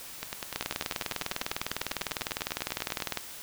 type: two click trains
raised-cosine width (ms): 0.2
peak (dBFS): -12 / -16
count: 53 / 29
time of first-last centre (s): 0.56-3.173 / 0.23-3.002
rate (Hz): 19.9 / 10.1
effects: white hiss -44 dBFS RMS until 3.42 s